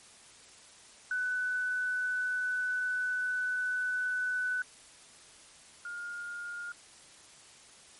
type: tone pair in turn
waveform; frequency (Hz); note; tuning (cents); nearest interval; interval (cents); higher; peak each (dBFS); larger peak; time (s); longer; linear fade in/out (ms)
sine; 1496 / 1418.2; F#6 / F6; +19 / +26; minor second; 93; first; -29 / -37; first; 1.11-4.62 / 5.85-6.72; first; 2
effects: white hiss -55 dBFS RMS until 7.99 s + MP3 48 kbps